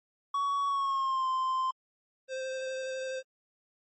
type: tone with pitch glide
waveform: triangle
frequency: 1123 to 1041.8 Hz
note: C#6 to C6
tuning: +22 to -8 cents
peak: -25 dBFS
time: 0.34-1.71 s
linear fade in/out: 5 ms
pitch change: -130 cents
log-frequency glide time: 0.67-1.27 s
type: tone with vibrato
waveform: square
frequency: 523.3 Hz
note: C5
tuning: in tune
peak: -34 dBFS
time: 2.28-3.23 s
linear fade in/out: 50 ms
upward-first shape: sine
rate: 12 Hz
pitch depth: 12 cents each way
effects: MP3 32 kbps